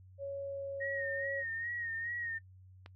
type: tone with pitch glide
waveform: sine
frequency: 556 to 552.5 Hz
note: C#5 to C#5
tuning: +5 to -6 cents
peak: -37 dBFS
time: 0.18-1.44 s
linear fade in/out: 50 ms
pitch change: -11 cents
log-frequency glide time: 0.41-0.65 s
type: tone with vibrato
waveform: sine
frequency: 1864.7 Hz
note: A#6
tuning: in tune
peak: -36 dBFS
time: 0.8-2.39 s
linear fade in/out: 20 ms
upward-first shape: sine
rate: 2.4 Hz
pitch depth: 52 cents each way
type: click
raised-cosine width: 0.3 ms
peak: -33 dBFS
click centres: 2.861 s
effects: noise-tail reverb RT60 0.1 s tail -23 dB re dry + added 93 Hz sine -54 dBFS peak until 2.95 s